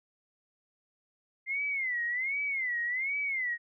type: tone with vibrato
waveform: sine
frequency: 2077 Hz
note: C7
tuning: 13 cents flat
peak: -29 dBFS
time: 1.46-3.58 s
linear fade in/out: 50 ms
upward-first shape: sine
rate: 1.3 Hz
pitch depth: 170 cents each way
effects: none